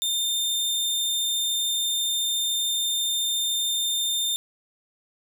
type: tone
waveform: sawtooth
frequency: 3613 Hz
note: A7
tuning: 45 cents sharp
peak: -20 dBFS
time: 0.02-4.36 s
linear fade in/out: 0 ms
effects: none